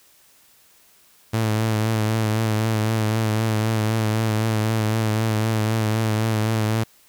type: tone with vibrato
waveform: sawtooth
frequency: 109.8 Hz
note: A2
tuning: 3 cents flat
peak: -15 dBFS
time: 1.33-6.84 s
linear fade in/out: 10 ms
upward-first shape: triangle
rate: 3.9 Hz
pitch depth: 48 cents each way
effects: white hiss -55 dBFS RMS until 7.08 s